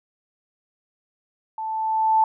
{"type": "tone with level ramp", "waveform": "sine", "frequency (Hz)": 880, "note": "A5", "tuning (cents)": 0, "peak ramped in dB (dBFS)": [-27, -13], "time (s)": [1.58, 2.24], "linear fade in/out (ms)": 2, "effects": []}